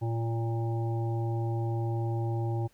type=harmonic tone; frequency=114.8 Hz; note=A#2; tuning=26 cents flat; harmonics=1 / 3 / 5 / 7 / 8; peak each=-28 / -36 / -44 / -40 / -51 dBFS; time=0.01-2.68 s; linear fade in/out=20 ms; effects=pink hiss -66 dBFS RMS until 2.73 s